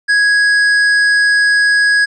sine tone with hard clipping, 1661.2 Hz, G#6, in tune, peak -10 dBFS, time 0.08-2.06 s, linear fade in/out 20 ms, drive 8 dB, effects resampled to 24000 Hz

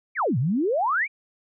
sine exponential two-way sweep, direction down then up, 2433 to 112.3 to 2433 Hz, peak -20 dBFS, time 0.15-1.08 s, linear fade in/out 50 ms, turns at 0.38 s, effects none

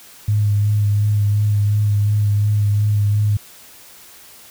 sine tone with vibrato, 103.83 Hz, G#2, in tune, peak -13 dBFS, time 0.28-3.37 s, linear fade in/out 5 ms, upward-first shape sine, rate 2.8 Hz, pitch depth 21 cents each way, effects white hiss -43 dBFS RMS until 4.5 s

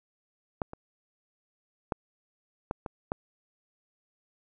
clicks, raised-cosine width 1 ms, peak -15 / -26 / -14 / -16 / -21 / -15 dBFS, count 6, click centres 0.618 / 0.734 / 1.922 / 2.711 / 2.862 / 3.119 s, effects none

